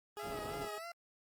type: tone with tremolo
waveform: 20% pulse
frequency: 415.3 Hz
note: G#4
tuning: in tune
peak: -37 dBFS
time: 0.17-0.78 s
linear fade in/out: 0 ms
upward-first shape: triangle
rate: 16 Hz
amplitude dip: 30%
type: tone with vibrato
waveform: 20% pulse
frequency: 659.3 Hz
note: E5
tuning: in tune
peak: -39 dBFS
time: 0.19-0.92 s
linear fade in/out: 5 ms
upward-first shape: sine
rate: 3.2 Hz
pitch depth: 72 cents each way
type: low-pass noise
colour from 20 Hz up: white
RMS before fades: -46 dBFS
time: 0.22-0.69 s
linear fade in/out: 50 ms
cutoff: 530 Hz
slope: 12 dB/octave
effects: Opus 24 kbps